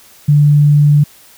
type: tone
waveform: sine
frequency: 146.8 Hz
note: D3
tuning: in tune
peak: -5 dBFS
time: 0.28-1.04 s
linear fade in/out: 10 ms
effects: white hiss -43 dBFS RMS until 1.37 s